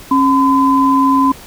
sine tone pair together, 272.4 / 1016 Hz, C#4 / B5, -30 / +49 cents, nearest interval octave + major seventh, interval 2279 cents, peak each -11 dBFS, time 0.11-1.32 s, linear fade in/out 5 ms, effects pink hiss -36 dBFS RMS until 1.46 s

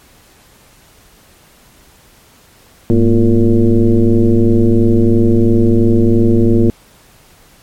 sine tone with frequency modulation, 123.47 Hz, B2, in tune, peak -6 dBFS, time 2.9-6.7 s, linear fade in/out 0 ms, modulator 112 Hz, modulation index 2.5, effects pink hiss -46 dBFS RMS until 7.62 s + MP3 64 kbps

